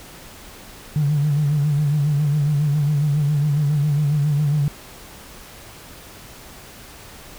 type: tone with vibrato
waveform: triangle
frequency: 146.83 Hz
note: D3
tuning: in tune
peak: -12 dBFS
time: 0.96-4.68 s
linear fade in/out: 0 ms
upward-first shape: sine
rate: 7.3 Hz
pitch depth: 71 cents each way
effects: tanh soft clip ceiling -13 dBFS + pink hiss -41 dBFS RMS until 7.38 s